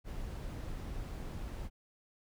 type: noise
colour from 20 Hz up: brown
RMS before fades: -41 dBFS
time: 0.04-1.7 s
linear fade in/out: 50 ms
effects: none